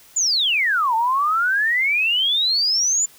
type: exponential two-way sweep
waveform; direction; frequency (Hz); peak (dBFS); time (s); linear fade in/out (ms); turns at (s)
sine; down then up; 7230 to 880 to 7230; -16; 0.16-3.06; 10; 0.95
effects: white hiss -49 dBFS RMS until 3.18 s